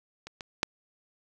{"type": "clicks", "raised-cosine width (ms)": 0.2, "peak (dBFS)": [-24, -21, -7], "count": 3, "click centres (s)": [0.27, 0.408, 0.631], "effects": []}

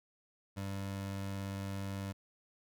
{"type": "tone", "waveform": "25% pulse", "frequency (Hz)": 98.1, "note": "G2", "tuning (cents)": 2, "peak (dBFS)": -34, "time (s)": [0.56, 2.13], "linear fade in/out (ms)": 20, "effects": []}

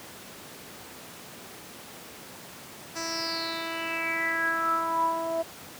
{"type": "tone with low-pass filter sweep", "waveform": "10% pulse", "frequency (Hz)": 329.6, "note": "E4", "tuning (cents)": 0, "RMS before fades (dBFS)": -29, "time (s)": [2.95, 5.43], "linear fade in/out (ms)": 20, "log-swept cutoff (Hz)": [6500, 690], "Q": 8.4, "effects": ["pink hiss -44 dBFS RMS until 5.79 s", "high-pass 150 Hz 12 dB/octave"]}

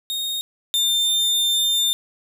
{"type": "tone pair in turn", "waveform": "40% pulse", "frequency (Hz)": [3709, 3601], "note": ["A#7", "A7"], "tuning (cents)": [-9, 39], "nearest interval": "minor second", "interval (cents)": 52, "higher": "first", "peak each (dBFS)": [-22, -16], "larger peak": "second", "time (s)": [[0.1, 0.41], [0.74, 1.93]], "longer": "second", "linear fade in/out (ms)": 0, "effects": []}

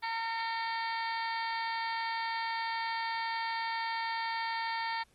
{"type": "harmonic tone with a mistuned harmonic", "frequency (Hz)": 456, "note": "A#4", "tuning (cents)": -38, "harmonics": [2, 3, 4, 5, 6, 7, 8, 9, 10], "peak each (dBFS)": [-34, -45, -39, -42, -53, -49, -49, -48, -46], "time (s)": [0.02, 5.04], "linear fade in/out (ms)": 20, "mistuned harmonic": 5, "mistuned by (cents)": -28, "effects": ["pink hiss -68 dBFS RMS until 5.14 s", "Opus 24 kbps"]}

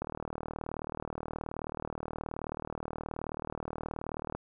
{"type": "click train", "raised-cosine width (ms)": 1, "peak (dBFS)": -22, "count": 169, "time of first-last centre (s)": [0.02, 4.35], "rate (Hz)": 38.8, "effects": []}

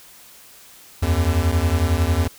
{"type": "beating tone pair", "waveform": "square", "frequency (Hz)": [79, 90], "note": ["D#2", "F#2"], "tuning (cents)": [27, -47], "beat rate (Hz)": 11, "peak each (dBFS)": -20, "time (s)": [1.02, 2.28], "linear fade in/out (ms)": 10, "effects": ["white hiss -46 dBFS RMS until 2.38 s"]}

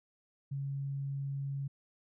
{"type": "tone", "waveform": "sine", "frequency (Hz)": 138.59, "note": "C#3", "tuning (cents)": 0, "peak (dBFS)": -34, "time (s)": [0.51, 1.68], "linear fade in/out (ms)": 10, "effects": []}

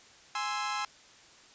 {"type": "chord", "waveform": "sawtooth", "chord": "Ab augmented", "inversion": "none", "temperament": "equal", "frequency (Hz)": [830.6, 1046.5, 1318.5], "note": ["Ab5", "C6", "E6"], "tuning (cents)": [0, 0, 0], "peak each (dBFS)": -32, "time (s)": [0.35, 0.85], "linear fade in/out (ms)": 2, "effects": ["white hiss -56 dBFS RMS until 1.54 s", "resampled to 16000 Hz"]}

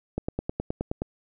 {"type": "click train", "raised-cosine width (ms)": 2, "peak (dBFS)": -14, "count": 9, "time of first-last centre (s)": [0.18, 1.019], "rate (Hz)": 9.53, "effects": []}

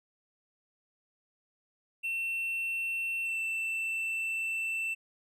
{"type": "tone with pitch glide", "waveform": "triangle", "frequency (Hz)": [2700, 2671], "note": ["E7", "E7"], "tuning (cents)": [41, 22], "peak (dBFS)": -29, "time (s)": [2.03, 4.95], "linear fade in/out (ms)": 20, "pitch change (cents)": -19, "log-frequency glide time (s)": [3.24, 3.39], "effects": []}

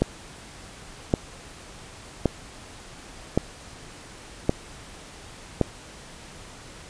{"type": "click train", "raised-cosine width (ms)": 2, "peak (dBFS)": -5, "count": 6, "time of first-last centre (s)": [0.02, 5.613], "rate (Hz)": 0.894, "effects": ["pink hiss -44 dBFS RMS until 6.89 s", "resampled to 22050 Hz"]}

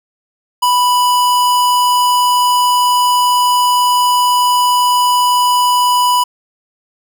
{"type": "tone", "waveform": "square", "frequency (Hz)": 987.8, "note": "B5", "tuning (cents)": 0, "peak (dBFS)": -10, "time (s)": [0.62, 6.24], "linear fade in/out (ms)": 10, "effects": []}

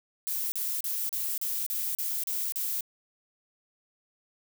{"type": "noise bursts", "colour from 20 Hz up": "violet", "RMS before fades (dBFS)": -31, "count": 9, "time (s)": [0.27, 2.808], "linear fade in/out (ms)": 0, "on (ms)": 250, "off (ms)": 36, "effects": []}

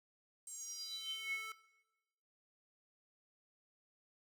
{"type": "tone with high-pass filter sweep", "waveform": "square", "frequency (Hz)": 440, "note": "A4", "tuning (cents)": 0, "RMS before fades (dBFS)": -45, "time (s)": [0.47, 1.52], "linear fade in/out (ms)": 2, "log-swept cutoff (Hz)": [8300, 1600], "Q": 9.7, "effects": ["noise-tail reverb RT60 1.0 s tail -17 dB re dry"]}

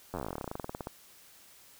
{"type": "slowing click train", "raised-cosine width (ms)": 1, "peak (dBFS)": -22, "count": 26, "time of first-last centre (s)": [0.14, 0.871], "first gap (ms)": 10, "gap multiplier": 1.08, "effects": ["white hiss -57 dBFS RMS until 1.79 s"]}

